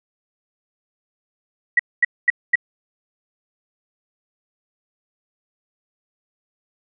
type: tone bursts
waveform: sine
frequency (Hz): 1931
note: B6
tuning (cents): -39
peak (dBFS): -10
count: 4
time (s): 1.77-2.556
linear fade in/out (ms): 5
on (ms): 24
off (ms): 230
effects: none